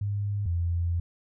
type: tone pair in turn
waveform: sine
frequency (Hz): 101.8 / 85.63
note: G#2 / F2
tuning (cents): -34 / -34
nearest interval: minor third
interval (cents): 300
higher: first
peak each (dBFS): -26 / -24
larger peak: second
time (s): 0.01-0.46 / 0.46-1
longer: second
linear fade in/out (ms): 5
effects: none

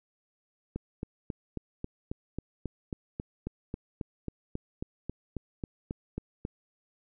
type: click train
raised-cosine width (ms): 3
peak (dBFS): -21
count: 22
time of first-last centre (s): 0.76-6.451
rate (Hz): 3.69
effects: none

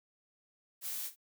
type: noise with echo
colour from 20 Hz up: blue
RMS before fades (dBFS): -39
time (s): 0.81-1.11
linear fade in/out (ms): 50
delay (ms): 52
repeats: 1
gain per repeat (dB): -15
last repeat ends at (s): 1.162
effects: none

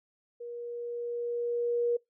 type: tone with level ramp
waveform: sine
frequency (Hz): 476.4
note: A#4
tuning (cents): +38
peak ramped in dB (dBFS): -38 to -24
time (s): 0.4-1.97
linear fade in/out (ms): 10
effects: noise-tail reverb RT60 0.2 s tail -26 dB re dry

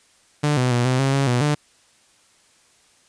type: tone with pitch steps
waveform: sawtooth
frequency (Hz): 148.1 / 126.2 / 121.3 / 128.3 / 135.5 / 137.9 / 122.8 / 148.2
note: D3 / B2 / B2 / C3 / C#3 / C#3 / B2 / D3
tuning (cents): +15 / +38 / -31 / -34 / -39 / -9 / -9 / +16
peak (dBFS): -13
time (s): 0.43-1.55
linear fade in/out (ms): 10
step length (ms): 140
effects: white hiss -57 dBFS RMS until 3.08 s + resampled to 22050 Hz

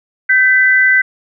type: tone pair together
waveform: sine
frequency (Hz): 1550 / 1994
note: G6 / B6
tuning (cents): -20 / +16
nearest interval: major third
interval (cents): 436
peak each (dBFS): -10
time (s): 0.29-1.02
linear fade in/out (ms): 10
effects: none

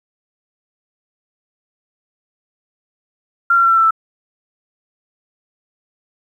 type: tone with pitch steps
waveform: sine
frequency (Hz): 1381 / 1369.1 / 1357.3 / 1345.6 / 1334 / 1322.5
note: F6 / F6 / F6 / E6 / E6 / E6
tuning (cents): -20 / -35 / -50 / +35 / +20 / +5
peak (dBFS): -9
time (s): 3.5-3.908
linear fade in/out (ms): 5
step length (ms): 68
effects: 8-bit

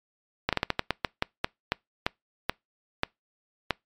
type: slowing click train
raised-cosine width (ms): 0.3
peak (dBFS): -7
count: 15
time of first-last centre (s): 0.49-3.707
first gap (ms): 37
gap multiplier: 1.25
effects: noise-tail reverb RT60 0.2 s tail -26 dB re dry + MP3 96 kbps

